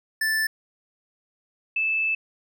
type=tone pair in turn; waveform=square / sine; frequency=1760 / 2627 Hz; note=A6 / E7; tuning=0 / -7 cents; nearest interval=perfect fifth; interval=693 cents; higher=second; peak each=-22 / -21 dBFS; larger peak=second; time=0.21-0.47 / 1.76-2.15 s; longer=second; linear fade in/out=5 ms; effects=none